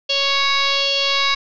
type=tone with frequency modulation; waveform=sine; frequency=554.4 Hz; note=C#5; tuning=in tune; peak=-15 dBFS; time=0.09-1.35 s; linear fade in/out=10 ms; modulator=555 Hz; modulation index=7.9; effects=none